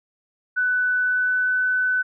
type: tone with pitch glide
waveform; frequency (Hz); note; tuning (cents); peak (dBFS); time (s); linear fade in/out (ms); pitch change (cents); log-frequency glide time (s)
sine; 1494 to 1504.4; F#6 to F#6; +16 to +28; -18; 0.56-2.03; 20; +12; 0.95-1.62
effects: none

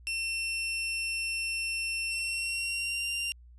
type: tone with pitch glide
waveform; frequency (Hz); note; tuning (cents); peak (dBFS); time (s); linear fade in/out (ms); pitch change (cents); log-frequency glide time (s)
sawtooth; 2700 to 2778; E7 to F7; +41 to -10; -27; 0.07-3.32; 0; +49; 2.08-3.1
effects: added 60 Hz sine -50 dBFS peak until 3.58 s + resampled to 24000 Hz

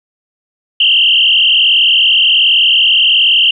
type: tone with frequency modulation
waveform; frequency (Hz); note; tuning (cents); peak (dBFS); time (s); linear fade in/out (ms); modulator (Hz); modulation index
sine; 2960; F#7; 0; -6; 0.8-3.51; 5; 41.3; 5.1
effects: none

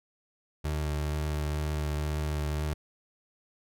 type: tone with vibrato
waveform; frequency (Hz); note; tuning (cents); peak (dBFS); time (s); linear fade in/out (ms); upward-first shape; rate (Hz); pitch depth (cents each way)
30% pulse; 75.2; D2; +42; -26; 0.64-2.74; 10; sine; 2.1; 16
effects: none

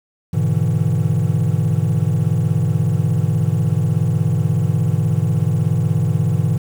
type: chord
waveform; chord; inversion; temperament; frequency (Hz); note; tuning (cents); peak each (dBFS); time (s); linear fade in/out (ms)
triangle; E dominant seventh; first; just; 103.01 / 123.61 / 148.33 / 164.81; G#2 / B2 / D3 / E3; -14 / +2 / +18 / 0; -18; 0.33-6.58; 10
effects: 7-bit

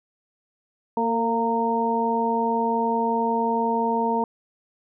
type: harmonic tone with a mistuned harmonic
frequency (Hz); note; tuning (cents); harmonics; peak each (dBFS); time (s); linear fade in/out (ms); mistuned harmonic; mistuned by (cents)
230.7; A#3; -18; 1 / 2 / 3 / 4; -26 / -26 / -30 / -23; 0.97-4.24; 2; 2; -23
effects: none

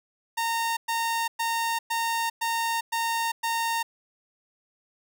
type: tone bursts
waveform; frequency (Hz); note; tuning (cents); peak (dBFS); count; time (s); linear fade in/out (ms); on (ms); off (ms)
sawtooth; 919; A#5; -25; -21; 7; 0.37-3.83; 10; 400; 110
effects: none

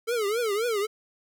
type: tone with vibrato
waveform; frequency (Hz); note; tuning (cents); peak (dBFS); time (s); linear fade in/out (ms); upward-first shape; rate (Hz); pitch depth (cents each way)
square; 440; A4; 0; -25; 0.07-0.87; 20; triangle; 3.8; 210
effects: none

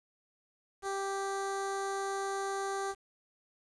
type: tone with notch filter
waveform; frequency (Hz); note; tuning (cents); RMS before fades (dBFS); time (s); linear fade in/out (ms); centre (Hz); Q
15% pulse; 392; G4; 0; -35; 0.82-2.95; 50; 2900; 0.83
effects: resampled to 22050 Hz + 9-bit

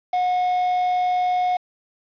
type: tone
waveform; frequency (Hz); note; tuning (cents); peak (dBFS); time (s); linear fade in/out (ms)
triangle; 726; F#5; -33; -16; 0.13-1.57; 5
effects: resampled to 11025 Hz + 7-bit

